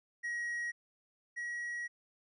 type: tone pair in turn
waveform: triangle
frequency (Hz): 1899 / 1910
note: A#6 / A#6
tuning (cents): +32 / +42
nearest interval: unison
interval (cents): 10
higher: second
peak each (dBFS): -33 / -35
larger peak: first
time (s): 0.23-0.72 / 1.36-1.88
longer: second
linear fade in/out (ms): 20
effects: resampled to 24000 Hz